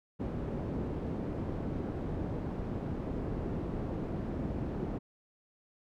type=low-pass noise; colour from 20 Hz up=white; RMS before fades=-36 dBFS; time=0.19-4.99 s; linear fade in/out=20 ms; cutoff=300 Hz; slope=12 dB/octave; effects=none